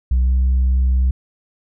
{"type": "tone with pitch glide", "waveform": "sine", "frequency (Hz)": [62.7, 64.05], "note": ["B1", "C2"], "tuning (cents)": [27, -36], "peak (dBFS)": -10, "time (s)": [0.11, 1.11], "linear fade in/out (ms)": 5, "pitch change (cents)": 37, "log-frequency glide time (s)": [0.23, 0.33], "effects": ["tanh soft clip ceiling -11 dBFS"]}